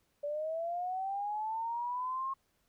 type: linear sweep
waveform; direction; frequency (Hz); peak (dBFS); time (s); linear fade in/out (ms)
sine; up; 574 to 1082; -33; 0.23-2.34; 10
effects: pink hiss -75 dBFS RMS until 2.68 s